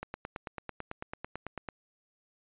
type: click train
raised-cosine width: 0.5 ms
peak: -22 dBFS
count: 16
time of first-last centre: 0.03-1.687 s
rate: 9.05 Hz
effects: resampled to 8000 Hz